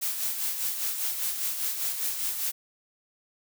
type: noise with tremolo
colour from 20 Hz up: blue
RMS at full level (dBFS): -28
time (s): 0.01-2.52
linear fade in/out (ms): 20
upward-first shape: sine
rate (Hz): 5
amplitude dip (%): 50
effects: none